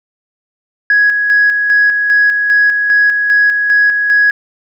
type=tone with tremolo; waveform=sine; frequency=1667 Hz; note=G#6; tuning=6 cents sharp; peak=-5 dBFS; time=0.9-4.31 s; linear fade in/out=2 ms; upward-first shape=square; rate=2.5 Hz; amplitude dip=45%; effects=tanh soft clip ceiling -2 dBFS